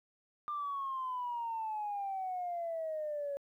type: exponential sweep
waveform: sine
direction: down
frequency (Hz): 1199 to 558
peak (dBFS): -34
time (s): 0.48-3.37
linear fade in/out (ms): 0
effects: tanh soft clip ceiling -30 dBFS + 12-bit